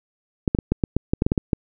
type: clicks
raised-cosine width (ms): 3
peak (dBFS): -5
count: 12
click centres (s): 0.478 / 0.549 / 0.588 / 0.72 / 0.838 / 0.966 / 1.135 / 1.221 / 1.265 / 1.319 / 1.378 / 1.532
effects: none